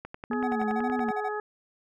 click train, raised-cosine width 0.5 ms, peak -23 dBFS, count 12, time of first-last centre 0.05-1.088 s, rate 10.6 Hz
sine tone with vibrato, 233.1 Hz, A#3, in tune, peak -28 dBFS, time 0.3-1.11 s, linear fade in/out 5 ms, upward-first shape sine, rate 2 Hz, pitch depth 130 cents each way
harmonic tone, 421.5 Hz, G#4, 26 cents sharp, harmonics 1 / 2 / 3 / 4, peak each -32 / -35 / -37 / -38 dBFS, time 0.31-1.4 s, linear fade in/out 2 ms
triangle tone bursts, 753 Hz, F#5, 30 cents sharp, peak -27 dBFS, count 11, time 0.43-1.289 s, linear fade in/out 10 ms, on 49 ms, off 32 ms
effects none

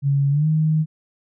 sine tone with pitch glide, 140 to 156.24 Hz, C#3 to D#3, +18 to +8 cents, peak -15 dBFS, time 0.02-0.86 s, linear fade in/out 50 ms, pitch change +190 cents, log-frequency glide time 0.3-0.47 s, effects none

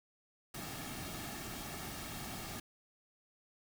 pink noise with comb filter, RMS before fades -44 dBFS, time 0.54-2.6 s, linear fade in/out 5 ms, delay 2 ms, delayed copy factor -0.55, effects none

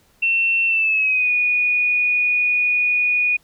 sine tone with pitch glide, 2700 to 2462 Hz, E7 to D#7, +41 to -19 cents, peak -15 dBFS, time 0.22-3.37 s, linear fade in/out 10 ms, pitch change -160 cents, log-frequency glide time 0.67-1.31 s, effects pink hiss -58 dBFS RMS until 3.43 s

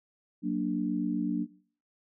sine chord, Gb augmented, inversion none, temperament equal, 185 / 233.1 / 293.7 Hz, Gb3 / Bb3 / D4, 0 / 0 / 0 cents, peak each -32 / -32 / -30 dBFS, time 0.42-1.47 s, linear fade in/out 50 ms, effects noise-tail reverb RT60 0.5 s tail -20 dB re dry

